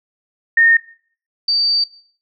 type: tone pair in turn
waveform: sine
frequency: 1835 / 4624 Hz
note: A#6 / D8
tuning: -28 / -28 cents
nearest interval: octave + major third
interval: 1600 cents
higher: second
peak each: -8 / -13 dBFS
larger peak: first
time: 0.57-0.77 / 1.48-1.84 s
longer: second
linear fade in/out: 5 ms
effects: noise-tail reverb RT60 0.5 s tail -19 dB re dry